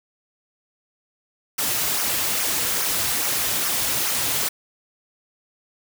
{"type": "noise with flanger", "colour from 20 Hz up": "white", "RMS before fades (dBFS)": -23, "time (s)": [1.58, 4.49], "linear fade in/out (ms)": 10, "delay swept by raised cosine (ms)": [0.24, 5.34], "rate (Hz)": 2.4, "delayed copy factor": -0.55, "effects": []}